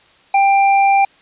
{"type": "tone", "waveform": "square", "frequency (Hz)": 790, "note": "G5", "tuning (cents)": 13, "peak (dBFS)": -10, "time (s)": [0.34, 1.05], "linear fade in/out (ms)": 5, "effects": ["white hiss -50 dBFS RMS until 1.21 s", "resampled to 8000 Hz"]}